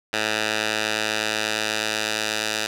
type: tone with band-pass filter sweep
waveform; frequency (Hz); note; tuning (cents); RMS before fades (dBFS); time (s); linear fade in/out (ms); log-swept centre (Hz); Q
10% pulse; 108.3; A2; -27; -25; 0.13-2.67; 5; 2800 to 4200; 0.77
effects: none